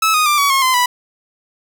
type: tone with pitch steps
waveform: sawtooth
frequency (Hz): 1300 / 1241.3 / 1185.2 / 1131.7 / 1080.6 / 1031.8 / 985.2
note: E6 / D#6 / D6 / C#6 / C#6 / C6 / B5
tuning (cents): -24 / -4 / +15 / +35 / -44 / -24 / -5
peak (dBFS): -8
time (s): 0.02-0.86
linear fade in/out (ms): 5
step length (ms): 120
effects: none